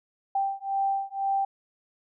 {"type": "beating tone pair", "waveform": "sine", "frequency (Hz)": [784, 786], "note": ["G5", "G5"], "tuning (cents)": [0, 4], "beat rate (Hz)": 2, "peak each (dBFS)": -28, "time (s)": [0.35, 1.45], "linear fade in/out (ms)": 5, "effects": []}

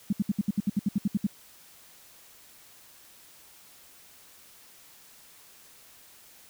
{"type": "tone bursts", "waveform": "sine", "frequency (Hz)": 203, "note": "G#3", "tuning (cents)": -39, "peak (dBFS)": -21, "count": 13, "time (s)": [0.1, 1.268], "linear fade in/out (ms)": 5, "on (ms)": 28, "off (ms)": 67, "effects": ["white hiss -54 dBFS RMS until 6.49 s"]}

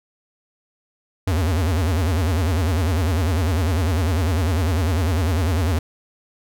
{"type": "tone with vibrato", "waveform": "square", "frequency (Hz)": 85.8, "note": "F2", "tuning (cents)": -30, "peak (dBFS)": -18, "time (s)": [1.27, 5.79], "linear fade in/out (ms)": 5, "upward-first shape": "sine", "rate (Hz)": 10, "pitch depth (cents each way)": 230, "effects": []}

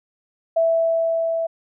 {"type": "tone with level ramp", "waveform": "sine", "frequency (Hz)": 659.3, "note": "E5", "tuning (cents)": 0, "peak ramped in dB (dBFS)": [-14, -20], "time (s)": [0.56, 1.47], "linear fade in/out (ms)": 10, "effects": []}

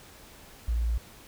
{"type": "tone", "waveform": "sine", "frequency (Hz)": 57.6, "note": "A#1", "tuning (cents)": -20, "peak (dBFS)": -24, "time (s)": [0.68, 0.98], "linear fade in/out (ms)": 5, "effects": ["pink hiss -51 dBFS RMS until 1.27 s"]}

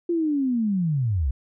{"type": "linear sweep", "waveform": "sine", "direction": "down", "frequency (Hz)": [350, 58.27], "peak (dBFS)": -20, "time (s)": [0.09, 1.31], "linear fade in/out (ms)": 5, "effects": []}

